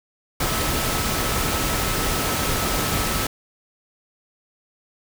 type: tone in noise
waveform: sine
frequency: 1300 Hz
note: E6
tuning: 24 cents flat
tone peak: -32 dBFS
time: 0.4-3.27 s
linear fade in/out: 5 ms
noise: pink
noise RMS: -23 dBFS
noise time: 0.4-3.27 s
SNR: -12 dB
effects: none